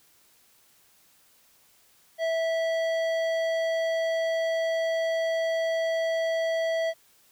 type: tone with tanh clipping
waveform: sine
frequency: 655 Hz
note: E5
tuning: 11 cents flat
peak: -26 dBFS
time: 2.18-6.94 s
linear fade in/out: 50 ms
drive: 14 dB
effects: white hiss -61 dBFS RMS until 7.31 s